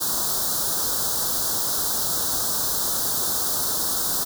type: band-stop noise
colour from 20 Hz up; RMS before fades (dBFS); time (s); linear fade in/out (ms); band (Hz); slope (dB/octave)
white; -24; 0-4.25; 20; 1500 to 3700; 48
effects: none